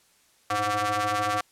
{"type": "ring-modulated tone", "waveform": "sawtooth", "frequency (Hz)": 210.6, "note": "G#3", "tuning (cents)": 24, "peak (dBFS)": -17, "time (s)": [0.5, 1.41], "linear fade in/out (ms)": 5, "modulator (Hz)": 941, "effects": ["white hiss -62 dBFS RMS until 1.51 s", "low-pass 11000 Hz 12 dB/octave"]}